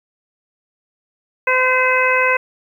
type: harmonic tone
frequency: 512 Hz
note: C5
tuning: 38 cents flat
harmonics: 1 / 2 / 3 / 4 / 5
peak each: -19 / -19 / -19 / -19 / -19 dBFS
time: 1.47-2.37 s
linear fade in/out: 5 ms
effects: 8-bit